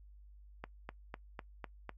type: click train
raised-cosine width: 0.5 ms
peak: -27 dBFS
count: 6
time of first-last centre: 0.64-1.893 s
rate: 3.99 Hz
effects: noise-tail reverb RT60 0.1 s tail -21 dB re dry + added 50 Hz sine -54 dBFS peak until 1.97 s